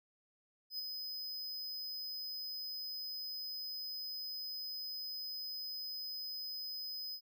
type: tone with ADSR envelope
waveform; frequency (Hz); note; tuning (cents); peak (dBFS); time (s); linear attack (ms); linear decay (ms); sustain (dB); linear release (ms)
square; 5030; D#8; +18; -37; 0.7-7.21; 87; 16; -4; 71
effects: none